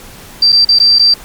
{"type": "tone with dropouts", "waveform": "sine", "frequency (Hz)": 4691, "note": "D8", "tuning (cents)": -3, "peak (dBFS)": -4, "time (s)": [0.42, 1.14], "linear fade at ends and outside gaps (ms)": 5, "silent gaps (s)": [[0.522, 0.526], [0.649, 0.688], [0.788, 0.799], [0.987, 0.994]], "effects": ["pink hiss -34 dBFS RMS until 1.24 s", "MP3 96 kbps"]}